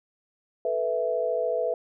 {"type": "chord", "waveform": "sine", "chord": "A suspended second", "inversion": "none", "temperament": "equal", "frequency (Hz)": [440, 493.9, 659.3], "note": ["A4", "B4", "E5"], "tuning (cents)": [0, 0, 0], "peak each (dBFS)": [-31, -27, -27], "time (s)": [0.65, 1.74], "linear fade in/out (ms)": 2, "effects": []}